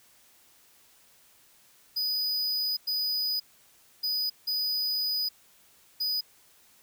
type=tone bursts at uneven times; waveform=square; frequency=4969 Hz; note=D#8; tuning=3 cents flat; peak=-27 dBFS; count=5; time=1.96-2.77 / 2.87-3.4 / 4.03-4.3 / 4.47-5.29 / 6-6.21 s; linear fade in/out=10 ms; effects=white hiss -60 dBFS RMS until 6.82 s